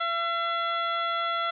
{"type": "harmonic tone", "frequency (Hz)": 676, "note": "E5", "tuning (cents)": 43, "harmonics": [1, 2, 3, 4, 5, 6], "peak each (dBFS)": [-33, -27, -36, -44, -35, -48], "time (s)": [0, 1.51], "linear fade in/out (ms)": 10, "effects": []}